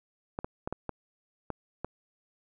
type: clicks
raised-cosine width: 1 ms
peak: -19 dBFS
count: 7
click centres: 0.389 / 0.445 / 0.675 / 0.726 / 0.893 / 1.503 / 1.846 s
effects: none